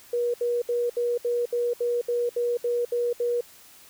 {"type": "tone bursts", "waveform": "sine", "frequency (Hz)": 480.1, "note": "B4", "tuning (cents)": -49, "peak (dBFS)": -22, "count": 12, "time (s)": [0.13, 3.409], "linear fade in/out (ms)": 5, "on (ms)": 210, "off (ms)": 69, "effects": ["white hiss -51 dBFS RMS until 3.89 s"]}